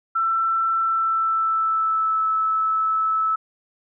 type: tone with pitch glide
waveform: sine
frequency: 1338 to 1305.9 Hz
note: E6 to E6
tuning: +25 to -17 cents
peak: -18 dBFS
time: 0.15-3.36 s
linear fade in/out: 10 ms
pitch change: -42 cents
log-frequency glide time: 0.79-2.27 s
effects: none